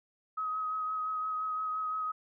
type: tone with vibrato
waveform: sine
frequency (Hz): 1267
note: D#6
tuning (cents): +31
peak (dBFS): -31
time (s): 0.37-2.12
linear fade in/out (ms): 10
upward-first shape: triangle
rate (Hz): 5.8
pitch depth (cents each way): 21
effects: none